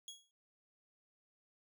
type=tone with exponential decay; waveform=25% pulse; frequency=3322 Hz; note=G#7; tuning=in tune; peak=-40 dBFS; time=0.08-0.31 s; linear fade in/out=1 ms; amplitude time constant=49 ms; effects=none